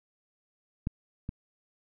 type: clicks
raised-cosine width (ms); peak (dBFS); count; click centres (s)
5; -17 / -22; 2; 0.871 / 1.291
effects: none